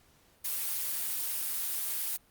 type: noise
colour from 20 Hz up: blue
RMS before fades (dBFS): -33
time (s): 0.44-2.17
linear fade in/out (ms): 10
effects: pink hiss -64 dBFS RMS until 2.3 s + Opus 48 kbps